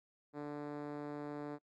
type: tone with band-pass filter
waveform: 5% pulse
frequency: 146.83 Hz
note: D3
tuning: in tune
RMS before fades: -43 dBFS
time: 0.33-1.59 s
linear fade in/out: 50 ms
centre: 310 Hz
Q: 1.4
effects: noise-tail reverb RT60 0.1 s tail -25 dB re dry + MP3 96 kbps